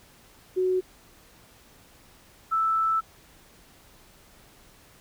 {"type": "tone pair in turn", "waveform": "sine", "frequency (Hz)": [370, 1318.5], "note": ["F#4", "E6"], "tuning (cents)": [0, 0], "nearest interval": "octave + minor seventh", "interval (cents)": 2200, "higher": "second", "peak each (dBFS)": -21, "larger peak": "neither", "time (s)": [[0.56, 0.81], [2.51, 3.01]], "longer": "second", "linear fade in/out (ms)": 20, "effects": ["pink hiss -55 dBFS RMS until 5 s"]}